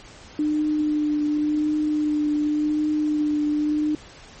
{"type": "tone with vibrato", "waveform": "sine", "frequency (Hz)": 300.8, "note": "D4", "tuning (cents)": 42, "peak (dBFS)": -19, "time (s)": [0.39, 3.95], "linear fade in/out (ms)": 2, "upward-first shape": "triangle", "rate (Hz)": 0.9, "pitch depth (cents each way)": 20, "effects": ["pink hiss -45 dBFS RMS until 4.4 s", "MP3 32 kbps"]}